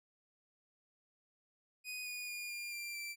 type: tone with pitch steps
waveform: sawtooth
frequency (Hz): 2489 / 2459 / 2429 / 2400 / 2371 / 2343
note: D#7 / D#7 / D#7 / D7 / D7 / D7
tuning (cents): 0 / -21 / -42 / +37 / +16 / -5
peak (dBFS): -38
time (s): 1.84-3.16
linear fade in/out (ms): 50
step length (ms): 220
effects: none